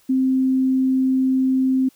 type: tone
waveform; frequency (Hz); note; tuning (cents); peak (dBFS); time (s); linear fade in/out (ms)
sine; 261.6; C4; 0; -15; 0.09-1.89; 10
effects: white hiss -57 dBFS RMS until 1.95 s